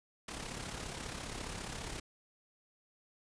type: noise with amplitude modulation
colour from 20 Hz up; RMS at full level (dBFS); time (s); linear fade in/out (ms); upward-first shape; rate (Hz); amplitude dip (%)
pink; -40; 0.28-2; 5; sine; 34.7; 55
effects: resampled to 22050 Hz